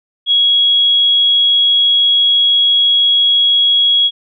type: tone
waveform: sine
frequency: 3322 Hz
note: G#7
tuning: in tune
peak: -8 dBFS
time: 0.26-4.11 s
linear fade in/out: 50 ms
effects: none